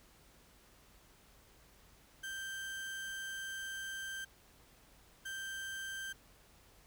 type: tone pair in turn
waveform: 35% pulse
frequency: 1568 / 1568 Hz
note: G6 / G6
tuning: 0 / 0 cents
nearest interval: unison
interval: 0 cents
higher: neither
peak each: -39 / -39 dBFS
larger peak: neither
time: 2.23-4.25 / 5.25-6.13 s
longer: first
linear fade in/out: 10 ms
effects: added 50 Hz sine -69 dBFS peak until 6.86 s + pink hiss -64 dBFS RMS until 6.86 s